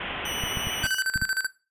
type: low-pass noise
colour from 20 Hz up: white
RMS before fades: -33 dBFS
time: 0-0.87 s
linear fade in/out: 5 ms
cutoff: 3300 Hz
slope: 96 dB/octave
type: tone with vibrato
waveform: sawtooth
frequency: 2960 Hz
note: F#7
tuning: in tune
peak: -28 dBFS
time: 0.25-1.02 s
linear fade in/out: 5 ms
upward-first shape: square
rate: 11 Hz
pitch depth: 10 cents each way
type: clicks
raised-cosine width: 5 ms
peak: -19 dBFS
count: 6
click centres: 0.438 / 0.572 / 0.671 / 0.841 / 1.159 / 1.222 s
type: tone with tremolo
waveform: square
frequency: 1543 Hz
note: G6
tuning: 28 cents flat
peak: -23 dBFS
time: 0.83-1.47 s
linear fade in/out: 10 ms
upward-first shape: square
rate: 13 Hz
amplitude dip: 75%
effects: noise-tail reverb RT60 0.3 s tail -17 dB re dry + resampled to 32000 Hz